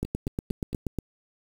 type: two click trains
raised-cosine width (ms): 3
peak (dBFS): -15 / -23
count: 9 / 4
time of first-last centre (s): 0.03-0.987 / 0.05-0.73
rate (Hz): 8.36 / 4.41
effects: 7-bit